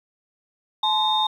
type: tone cluster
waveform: sine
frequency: 860 / 1034 / 3666 Hz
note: A5 / C6 / A#7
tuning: -40 / -21 / -30 cents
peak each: -21 / -27 / -21 dBFS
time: 0.83-1.27 s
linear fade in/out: 5 ms
effects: tanh soft clip ceiling -9 dBFS + 9-bit